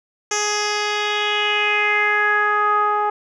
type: tone with low-pass filter sweep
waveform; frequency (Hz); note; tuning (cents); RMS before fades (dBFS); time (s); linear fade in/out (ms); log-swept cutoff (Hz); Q
10% pulse; 417.6; G#4; +10; -19; 0.31-3.1; 5; 6500 to 1000; 4.1
effects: none